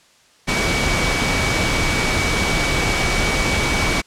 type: tone in noise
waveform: sine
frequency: 2270 Hz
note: C#7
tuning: 41 cents sharp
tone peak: -23 dBFS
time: 0.47-4.02 s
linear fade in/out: 20 ms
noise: pink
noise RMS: -19 dBFS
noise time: 0.47-4.02 s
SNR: -7 dB
effects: white hiss -53 dBFS RMS until 4.06 s + low-pass 7000 Hz 12 dB/octave